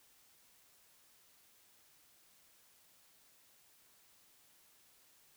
silence, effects white hiss -67 dBFS RMS until 5.36 s

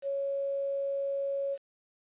sine tone with quantisation, 554.4 Hz, C#5, in tune, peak -29 dBFS, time 0.02-1.58 s, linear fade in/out 50 ms, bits 9, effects resampled to 8000 Hz

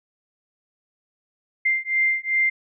sine beating tone pair, 2093 / 2095.6 Hz, C7 / C7, 0 / +2 cents, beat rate 2.6 Hz, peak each -22 dBFS, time 1.65-2.5 s, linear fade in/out 10 ms, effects none

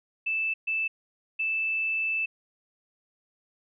sine tone bursts at uneven times, 2637 Hz, E7, in tune, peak -25 dBFS, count 3, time 0.26-0.54 / 0.67-0.88 / 1.39-2.26 s, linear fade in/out 10 ms, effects none

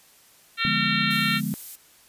harmonic tone, 455.7 Hz, A#4, 39 cents flat, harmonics 3 / 4 / 5 / 6 / 7 / 8 / 9, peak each -28 / -28 / -29 / -29 / -32 / -31 / -31 dBFS, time 0.57-1.41 s, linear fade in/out 50 ms
sine chord, D diminished seventh, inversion none, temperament equal, 146.83 / 174.61 / 207.7 / 246.9 Hz, D3 / F3 / Ab3 / Cb4, 0 / 0 / 0 / 0 cents, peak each -31 / -31 / -28 / -32 dBFS, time 0.65-1.54 s, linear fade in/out 0 ms
violet noise, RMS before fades -36 dBFS, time 1.1-1.76 s, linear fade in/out 10 ms
effects white hiss -55 dBFS RMS until 2.08 s + resampled to 32000 Hz

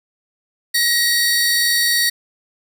sawtooth tone pair together, 1900 / 4519 Hz, A#6 / C#8, +33 / +33 cents, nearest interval octave + minor third, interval 1500 cents, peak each -14 dBFS, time 0.74-2.1 s, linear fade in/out 10 ms, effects 8-bit

